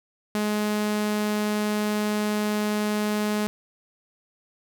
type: tone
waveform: sawtooth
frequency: 210.4 Hz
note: G#3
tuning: 23 cents sharp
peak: -19 dBFS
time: 0.35-3.47 s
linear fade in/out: 0 ms
effects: none